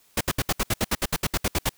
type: noise bursts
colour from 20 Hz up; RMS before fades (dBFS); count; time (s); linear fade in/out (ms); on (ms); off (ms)
pink; -23; 15; 0.17-1.693; 5; 39; 67
effects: white hiss -60 dBFS RMS until 1.77 s